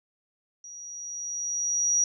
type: tone with level ramp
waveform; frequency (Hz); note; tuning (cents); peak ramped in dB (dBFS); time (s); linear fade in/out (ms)
sine; 5770; F#8; -44; -41 to -19; 0.64-2.04; 2
effects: none